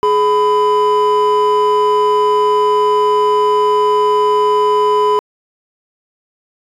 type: tone pair together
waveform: triangle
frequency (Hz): 419.5 / 1000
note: G#4 / B5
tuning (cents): +17 / +21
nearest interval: octave + minor third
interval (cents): 1504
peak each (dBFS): -10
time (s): 0.03-5.19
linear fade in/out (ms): 0
effects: tanh soft clip ceiling -1 dBFS